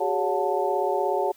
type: tone cluster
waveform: sine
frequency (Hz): 376.3 / 412.9 / 563 / 722 / 883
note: F#4 / G#4 / C#5 / F#5 / A5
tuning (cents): +29 / -10 / +27 / -43 / +6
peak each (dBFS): -28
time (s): 0-1.32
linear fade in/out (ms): 10
effects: white hiss -56 dBFS RMS until 1.36 s